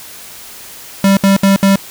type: tone bursts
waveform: square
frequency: 196 Hz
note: G3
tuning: in tune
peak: -7 dBFS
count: 4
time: 1.04-1.758 s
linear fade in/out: 2 ms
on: 130 ms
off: 66 ms
effects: white hiss -33 dBFS RMS until 1.9 s